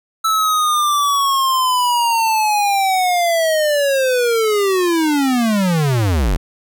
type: linear sweep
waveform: square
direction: down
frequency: 1318.5 to 36.1 Hz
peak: -14 dBFS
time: 0.24-6.37 s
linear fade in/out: 10 ms
effects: none